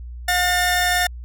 sawtooth tone pair together, 717 / 1803 Hz, F5 / A6, +45 / +42 cents, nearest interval octave + major third, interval 1597 cents, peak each -16 dBFS, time 0.28-1.07 s, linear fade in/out 5 ms, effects added 60 Hz sine -31 dBFS peak until 1.24 s

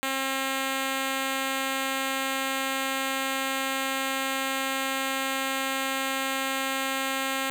5% pulse tone, 268 Hz, C4, 42 cents sharp, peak -15 dBFS, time 0.03-7.5 s, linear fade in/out 0 ms, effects none

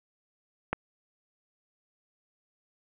click, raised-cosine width 0.5 ms, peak -12 dBFS, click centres 0.73 s, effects resampled to 8000 Hz + 7-bit

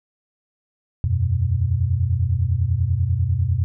sine chord, E suspended second, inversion none, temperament equal, 82.41 / 92.5 / 123.47 Hz, E2 / F#2 / B2, 0 / 0 / 0 cents, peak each -23 / -20 / -22 dBFS, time 1.04-3.64 s, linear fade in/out 0 ms, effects none

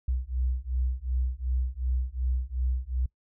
sine beating tone pair, 61.74 / 64.44 Hz, B1 / C2, 0 / -26 cents, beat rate 2.7 Hz, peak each -29 dBFS, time 0.08-3.06 s, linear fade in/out 5 ms, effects noise-tail reverb RT60 0.1 s tail -22 dB re dry

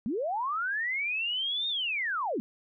sine linear two-way sweep, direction up then down, 196 to 3700 to 196 Hz, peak -28 dBFS, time 0.06-2.4 s, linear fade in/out 0 ms, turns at 1.68 s, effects none

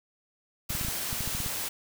white noise, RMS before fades -33 dBFS, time 0.69-1.69 s, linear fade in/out 10 ms
clicks, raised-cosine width 5 ms, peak -23 dBFS, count 11, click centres 0.705 / 0.751 / 0.812 / 0.849 / 0.884 / 1.129 / 1.207 / 1.276 / 1.35 / 1.403 / 1.462 s
effects none

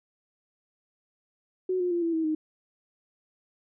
sine tone with pitch steps, 370 / 357.4 / 345.2 / 333.5 / 322.1 / 311.1 Hz, F#4 / F4 / F4 / E4 / E4 / D#4, 0 / +40 / -20 / +20 / -40 / 0 cents, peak -24 dBFS, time 1.69-2.35 s, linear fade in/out 5 ms, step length 110 ms, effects none

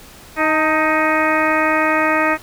harmonic tone with a mistuned harmonic, 313 Hz, D#4, 10 cents sharp, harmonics 1 / 2 / 3 / 4 / 5 / 6 / 7 / 8, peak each -21 / -20 / -22 / -20 / -24 / -21 / -25 / -25 dBFS, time 0.36-2.38 s, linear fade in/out 50 ms, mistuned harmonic 3, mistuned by -45 cents, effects pink hiss -41 dBFS RMS until 2.42 s

